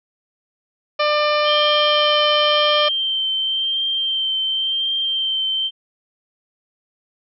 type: harmonic tone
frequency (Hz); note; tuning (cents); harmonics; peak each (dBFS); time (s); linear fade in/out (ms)
597; D5; +28; 1 / 2 / 3 / 4 / 5 / 6 / 7 / 8 / 9; -18 / -20 / -28 / -25 / -27 / -32 / -31 / -34 / -33; 0.99-2.89; 10
type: tone with vibrato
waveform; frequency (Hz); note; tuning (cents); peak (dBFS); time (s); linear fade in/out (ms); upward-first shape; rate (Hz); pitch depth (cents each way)
sine; 3136; G7; 0; -18; 1.44-5.71; 50; triangle; 0.93; 21
effects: none